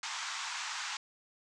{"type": "band-pass noise", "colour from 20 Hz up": "pink", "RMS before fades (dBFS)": -39, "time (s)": [0.03, 0.97], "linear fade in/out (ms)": 2, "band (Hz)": [870, 7500], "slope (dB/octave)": 48, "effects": []}